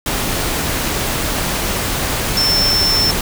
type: tone in noise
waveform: sine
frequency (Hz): 5360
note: E8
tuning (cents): +28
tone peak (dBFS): -13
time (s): 2.37-3.11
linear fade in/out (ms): 2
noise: pink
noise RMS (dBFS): -19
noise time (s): 0.06-3.21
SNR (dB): +3
effects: none